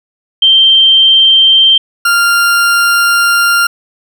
sine / 40% pulse tone pair in turn, 3141 / 1395.1 Hz, G7 / F6, +3 / -2 cents, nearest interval octave + major second, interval 1405 cents, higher first, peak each -3 / -6 dBFS, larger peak first, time 0.42-1.78 / 2.05-3.67 s, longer second, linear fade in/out 5 ms, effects none

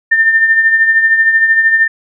sine tone with tremolo, 1800 Hz, A6, 39 cents sharp, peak -4 dBFS, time 0.11-1.88 s, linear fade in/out 10 ms, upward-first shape triangle, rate 13 Hz, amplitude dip 60%, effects none

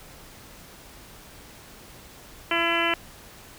harmonic tone, 336.9 Hz, E4, 38 cents sharp, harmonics 1 / 2 / 3 / 4 / 5 / 6 / 7 / 8 / 9, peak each -30 / -30 / -30 / -30 / -30 / -30 / -30 / -30 / -30 dBFS, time 2.51-2.94 s, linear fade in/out 2 ms, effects pink hiss -47 dBFS RMS until 3.58 s

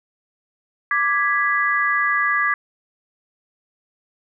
sine chord, G# diminished, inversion second, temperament equal, 1174.7 / 1661.2 / 1975.5 Hz, D6 / G#6 / B6, 0 / 0 / 0 cents, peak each -21 / -20 / -22 dBFS, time 0.91-2.54 s, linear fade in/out 2 ms, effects none

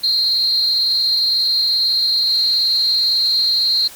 sine tone with amplitude modulation, 4186 Hz, C8, in tune, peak -10 dBFS, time 0.03-3.88 s, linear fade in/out 10 ms, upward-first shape sine, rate 294 Hz, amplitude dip 70%, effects white hiss -38 dBFS RMS until 3.95 s + Opus 32 kbps

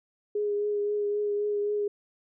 sine tone with vibrato, 413.4 Hz, G#4, 8 cents flat, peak -25 dBFS, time 0.35-1.88 s, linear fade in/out 5 ms, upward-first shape triangle, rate 3.8 Hz, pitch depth 21 cents each way, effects none

